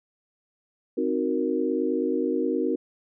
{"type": "chord", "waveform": "sine", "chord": "C half-diminished seventh", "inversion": "none", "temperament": "equal", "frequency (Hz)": [261.6, 311.1, 370, 466.2], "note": ["C4", "Eb4", "Gb4", "Bb4"], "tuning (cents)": [0, 0, 0, 0], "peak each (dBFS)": -28, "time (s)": [0.97, 2.76], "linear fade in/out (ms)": 10, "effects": []}